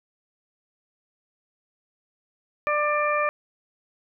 harmonic tone, 594 Hz, D5, 20 cents sharp, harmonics 1 / 2 / 3 / 4, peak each -25 / -24 / -30 / -29 dBFS, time 2.67-3.29 s, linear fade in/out 0 ms, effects none

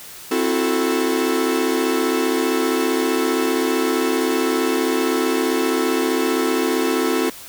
45% pulse chord, F# half-diminished seventh, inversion second, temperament equal with one note detuned, 261.6 / 329.6 / 364.9 / 440 Hz, C4 / E4 / F#4 / A4, 0 / 0 / -24 / 0 cents, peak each -23 dBFS, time 0.31-7.3 s, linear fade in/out 5 ms, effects white hiss -38 dBFS RMS until 7.48 s

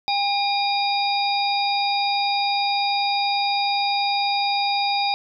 harmonic tone with a mistuned harmonic, 808 Hz, G#5, 48 cents flat, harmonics 1 / 3 / 5 / 6, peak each -21 / -28 / -27 / -27 dBFS, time 0.08-5.14 s, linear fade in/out 0 ms, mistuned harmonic 5, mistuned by -120 cents, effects none

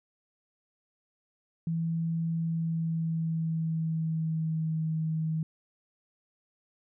sine tone with pitch glide, 164.81 to 159.01 Hz, E3 to D#3, 0 to +38 cents, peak -27 dBFS, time 1.67-5.43 s, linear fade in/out 2 ms, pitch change -62 cents, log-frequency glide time 2.33-4.83 s, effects none

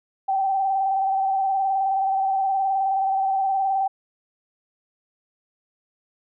sine tone with vibrato, 775 Hz, G5, 20 cents flat, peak -19 dBFS, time 0.28-3.88 s, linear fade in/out 10 ms, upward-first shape square, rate 19 Hz, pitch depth 26 cents each way, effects none

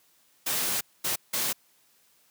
white noise bursts at uneven times, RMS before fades -28 dBFS, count 3, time 0.46-0.81 / 1.04-1.16 / 1.33-1.53 s, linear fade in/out 10 ms, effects white hiss -64 dBFS RMS until 2.3 s + high-pass 100 Hz 12 dB/octave

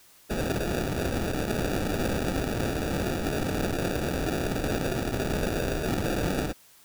white noise with sample-and-hold, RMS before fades -28 dBFS, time 0.29-6.53 s, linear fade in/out 20 ms, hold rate 1050 Hz, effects white hiss -56 dBFS RMS until 6.84 s

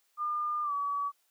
sine tone with pitch glide, 1206 to 1139.6 Hz, D6 to C#6, +46 to +48 cents, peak -29 dBFS, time 0.17-1.12 s, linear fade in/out 50 ms, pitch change -98 cents, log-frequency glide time 0.63-0.73 s, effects white hiss -72 dBFS RMS until 1.3 s + high-pass 400 Hz 12 dB/octave

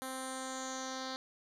10% pulse tone with low-pass filter sweep, 261.6 Hz, C4, in tune, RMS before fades -41 dBFS, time 0.02-1.16 s, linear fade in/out 0 ms, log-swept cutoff 11000 to 4700 Hz, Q 4.3, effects 11-bit

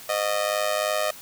sawtooth tone with amplitude modulation, 617 Hz, D#5, 15 cents flat, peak -15 dBFS, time 0.09-1.11 s, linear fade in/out 5 ms, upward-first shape sine, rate 103 Hz, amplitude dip 85%, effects white hiss -43 dBFS RMS until 1.21 s

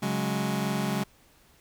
sawtooth chord, C# suspended fourth, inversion none, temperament just, 138.59 / 184.79 / 207.9 Hz, C#3 / F#3 / G#3, 0 / -2 / +2 cents, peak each -28 / -27 / -25 dBFS, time 0.02-1.04 s, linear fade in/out 10 ms, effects pink hiss -60 dBFS RMS until 1.6 s

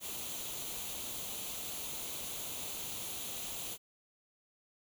white noise with comb filter, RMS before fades -41 dBFS, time 0-3.78 s, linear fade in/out 50 ms, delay 0.29 ms, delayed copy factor +0.6, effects none

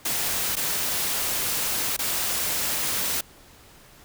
white noise with dropouts, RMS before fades -26 dBFS, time 0.05-3.21 s, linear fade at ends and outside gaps 5 ms, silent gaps 0.556-0.566 / 1.966-1.989 s, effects pink hiss -51 dBFS RMS until 4.04 s

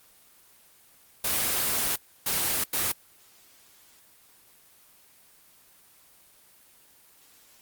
white noise bursts at uneven times, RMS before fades -26 dBFS, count 3, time 1.24-1.96 / 2.26-2.64 / 2.73-2.92 s, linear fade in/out 5 ms, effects white hiss -57 dBFS RMS until 7.61 s + Opus 24 kbps

